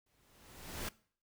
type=noise with exponential growth; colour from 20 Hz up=pink; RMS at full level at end=-38 dBFS; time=0.06-0.89 s; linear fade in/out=5 ms; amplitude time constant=180 ms; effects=noise-tail reverb RT60 0.5 s tail -21 dB re dry